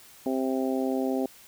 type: harmonic tone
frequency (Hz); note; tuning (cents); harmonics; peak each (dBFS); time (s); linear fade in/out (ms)
131.5; C3; +9; 2 / 3 / 4 / 5 / 6; -27 / -31 / -33 / -35 / -37; 0.26-1.26; 2
effects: white hiss -52 dBFS RMS until 1.47 s